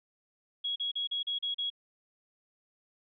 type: tone bursts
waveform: sine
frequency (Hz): 3322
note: G#7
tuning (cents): 0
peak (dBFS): -30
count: 7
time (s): 0.64-1.702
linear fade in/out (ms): 10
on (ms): 120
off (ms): 37
effects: none